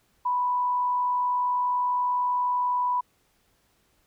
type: tone with frequency modulation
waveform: sine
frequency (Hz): 987.8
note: B5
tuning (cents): 0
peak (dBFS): -22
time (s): 0.25-3.01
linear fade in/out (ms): 10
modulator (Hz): 60.4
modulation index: 0.22
effects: pink hiss -67 dBFS RMS until 4.06 s